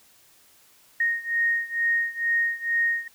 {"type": "beating tone pair", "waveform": "sine", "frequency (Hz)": [1859, 1861.2], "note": ["A#6", "A#6"], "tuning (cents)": [-5, -3], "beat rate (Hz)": 2.2, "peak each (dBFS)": [-24, -26], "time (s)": [1, 3.08], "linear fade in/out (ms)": 5, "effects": ["white hiss -57 dBFS RMS until 3.14 s"]}